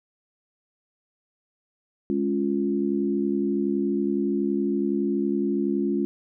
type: chord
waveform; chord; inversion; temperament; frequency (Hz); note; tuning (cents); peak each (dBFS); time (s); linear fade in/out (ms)
sine; Db major; second; equal; 207.7 / 277.2 / 349.2; Ab3 / Db4 / F4; 0 / 0 / 0; -26; 2.1-6.05; 0
effects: none